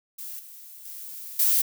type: noise with level steps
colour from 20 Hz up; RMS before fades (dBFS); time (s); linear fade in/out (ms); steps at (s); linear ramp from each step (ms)
violet; -37 / -45 / -39 / -21; 0.18-1.62; 10; 0.39 / 0.85 / 1.39; 5
effects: none